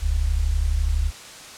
sine tone pair together, 40.97 / 73 Hz, E1 / D2, -10 / -10 cents, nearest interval minor seventh, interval 1000 cents, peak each -21 dBFS, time 0-1.12 s, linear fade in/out 50 ms, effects white hiss -40 dBFS RMS until 1.57 s + low-pass 8000 Hz 12 dB/octave

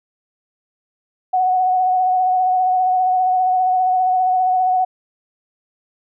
sine tone with vibrato, 740 Hz, F#5, in tune, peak -13 dBFS, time 1.33-4.85 s, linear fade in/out 10 ms, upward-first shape sine, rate 15 Hz, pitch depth 24 cents each way, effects none

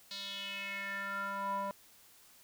square tone with band-pass filter sweep, 198 Hz, G3, 18 cents sharp, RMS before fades -39 dBFS, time 0.11-1.71 s, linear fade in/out 0 ms, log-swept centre 4200 to 820 Hz, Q 4.8, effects white hiss -61 dBFS RMS until 2.43 s

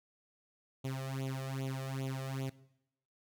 sawtooth tone with flanger, 133.5 Hz, C3, 35 cents sharp, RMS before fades -38 dBFS, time 0.84-2.5 s, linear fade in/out 10 ms, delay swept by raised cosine 0.29 to 1.69 ms, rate 2.5 Hz, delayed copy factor +0.95, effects noise-tail reverb RT60 0.8 s tail -19 dB re dry

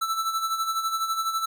square tone with tremolo, 1323 Hz, E6, 6 cents sharp, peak -23 dBFS, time 0.01-1.46 s, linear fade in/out 10 ms, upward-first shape sine, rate 12 Hz, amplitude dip 60%, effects none

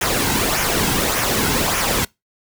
pink noise with flanger, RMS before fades -19 dBFS, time 0.01-2.05 s, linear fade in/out 5 ms, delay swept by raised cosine 0.23 to 1.73 ms, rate 1.7 Hz, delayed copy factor -0.55, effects noise-tail reverb RT60 0.2 s tail -24 dB re dry

